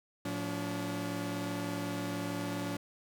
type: tone cluster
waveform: sawtooth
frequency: 110.8 / 177.5 / 286.6 Hz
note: A2 / F3 / D4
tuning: +13 / +28 / -42 cents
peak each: -37 / -35 / -33 dBFS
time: 0.25-2.77 s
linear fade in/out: 5 ms
effects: none